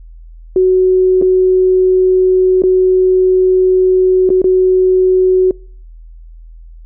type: tone with dropouts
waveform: sine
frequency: 371.4 Hz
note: F#4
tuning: 7 cents sharp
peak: -6 dBFS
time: 0.56-5.51 s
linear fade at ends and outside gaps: 2 ms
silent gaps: 1.215-1.222 / 2.621-2.636 / 4.292-4.302 / 4.418-4.442 s
effects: noise-tail reverb RT60 0.5 s tail -26 dB re dry + added 41 Hz sine -32 dBFS peak until 6.85 s